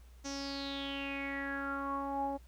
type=tone with low-pass filter sweep; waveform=sawtooth; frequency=277.2 Hz; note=C#4; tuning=in tune; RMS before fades=-38 dBFS; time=0.24-2.38 s; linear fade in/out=20 ms; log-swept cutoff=6100 to 710 Hz; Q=8.2; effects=added 60 Hz sine -53 dBFS peak until 2.47 s + pink hiss -67 dBFS RMS until 2.47 s